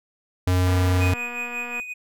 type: tone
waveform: square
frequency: 91 Hz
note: F#2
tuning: 28 cents flat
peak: -18 dBFS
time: 0.47-1.14 s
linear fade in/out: 5 ms
type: click train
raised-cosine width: 0.5 ms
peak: -22 dBFS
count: 273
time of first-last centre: 0.67-1.799 s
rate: 241 Hz
type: tone with tremolo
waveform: triangle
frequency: 2489 Hz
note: D#7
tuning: in tune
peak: -24 dBFS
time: 1-1.94 s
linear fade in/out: 20 ms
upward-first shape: sine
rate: 5.5 Hz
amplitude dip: 65%
effects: none